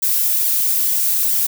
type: noise with flanger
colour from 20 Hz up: violet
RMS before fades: -17 dBFS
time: 0.02-1.47 s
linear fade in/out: 10 ms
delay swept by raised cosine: 0.75 to 4.05 ms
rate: 2.3 Hz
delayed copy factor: -0.6
effects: none